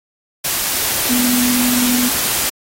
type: tone in noise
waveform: sine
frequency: 246.9 Hz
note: B3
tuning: in tune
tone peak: -16 dBFS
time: 1.09-2.09 s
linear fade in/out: 10 ms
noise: white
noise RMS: -18 dBFS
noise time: 0.44-2.5 s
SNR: -1 dB
effects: AAC 48 kbps